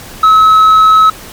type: tone with tanh clipping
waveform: sine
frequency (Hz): 1288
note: E6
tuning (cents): -41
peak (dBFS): -3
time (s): 0.23-1.1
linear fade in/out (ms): 5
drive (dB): 3
effects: pink hiss -30 dBFS RMS until 1.32 s + MP3 96 kbps